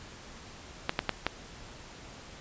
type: clicks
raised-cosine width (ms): 0.3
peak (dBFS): -10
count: 4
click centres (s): 0.894 / 0.991 / 1.093 / 1.266
effects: pink hiss -48 dBFS RMS until 2.4 s + resampled to 16000 Hz